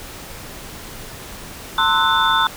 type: tone cluster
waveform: sine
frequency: 902 / 1050 / 1306 / 1482 / 3546 Hz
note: A5 / C6 / E6 / F#6 / A7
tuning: +43 / +6 / -17 / +2 / +13 cents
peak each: -20 dBFS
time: 1.78-2.47 s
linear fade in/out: 2 ms
effects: pink hiss -35 dBFS RMS until 2.56 s